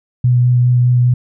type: tone with vibrato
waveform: sine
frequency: 123.47 Hz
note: B2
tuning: in tune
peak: -8 dBFS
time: 0.24-1.14 s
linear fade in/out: 5 ms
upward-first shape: sine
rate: 4.9 Hz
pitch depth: 11 cents each way
effects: none